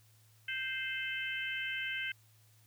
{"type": "harmonic tone with a mistuned harmonic", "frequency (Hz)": 523, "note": "C5", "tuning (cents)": -1, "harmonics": [3, 4, 5, 6], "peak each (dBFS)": [-39, -40, -41, -42], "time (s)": [0.48, 2.12], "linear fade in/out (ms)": 5, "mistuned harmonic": 6, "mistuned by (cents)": -40, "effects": ["added 109 Hz sine -63 dBFS peak until 2.66 s", "white hiss -68 dBFS RMS until 2.66 s"]}